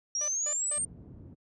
sine exponential sweep, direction up, 5588 to 8870 Hz, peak -28 dBFS, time 0.15-0.85 s, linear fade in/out 2 ms
sawtooth tone bursts, 593 Hz, D5, 17 cents sharp, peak -35 dBFS, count 3, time 0.21-0.783 s, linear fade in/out 2 ms, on 71 ms, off 180 ms
pink low-pass noise, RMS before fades -45 dBFS, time 0.76-1.35 s, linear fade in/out 20 ms, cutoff 230 Hz, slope 12 dB/octave
effects high-pass 80 Hz 12 dB/octave + resampled to 24000 Hz

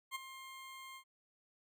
20% pulse tone with ADSR envelope, 1061 Hz, C6, 24 cents sharp, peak -32 dBFS, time 0.11-1.04 s, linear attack 43 ms, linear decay 17 ms, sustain -12 dB, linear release 80 ms, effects none

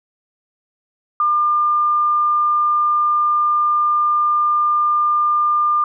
sine tone, 1200 Hz, D6, 37 cents sharp, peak -13 dBFS, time 1.2-5.84 s, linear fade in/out 2 ms, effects none

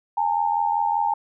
sine tone pair together, 822.8 / 908 Hz, G#5 / A#5, -16 / -46 cents, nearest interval major second, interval 170 cents, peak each -22 dBFS, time 0.17-1.14 s, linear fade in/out 5 ms, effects none

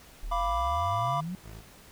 sine exponential sweep, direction up, 35.15 to 190.4 Hz, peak -32 dBFS, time 0.23-1.35 s, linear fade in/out 0 ms
triangle chord, B diminished, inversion second, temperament equal with one note detuned, 692.4 / 987.8 / 1174.7 Hz, F5 / B5 / D6, -15 / 0 / 0 cents, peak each -29 dBFS, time 0.31-1.21 s, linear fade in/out 10 ms
20% pulse tone, 54.2 Hz, A1, 25 cents flat, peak -38 dBFS, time 1.42-1.64 s, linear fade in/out 50 ms
effects pink hiss -53 dBFS RMS until 1.91 s

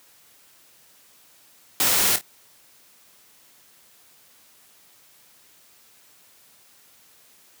white noise with echo, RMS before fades -20 dBFS, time 1.8-2.16 s, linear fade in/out 2 ms, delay 26 ms, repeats 2, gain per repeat -10 dB, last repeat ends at 2.212 s, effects white hiss -55 dBFS RMS until 7.6 s + high-pass 80 Hz 12 dB/octave

